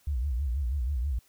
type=tone with vibrato; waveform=sine; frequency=65.6 Hz; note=C2; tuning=5 cents sharp; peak=-26 dBFS; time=0.07-1.19 s; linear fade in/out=5 ms; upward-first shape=sine; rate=6.2 Hz; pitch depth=210 cents each way; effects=white hiss -64 dBFS RMS until 1.28 s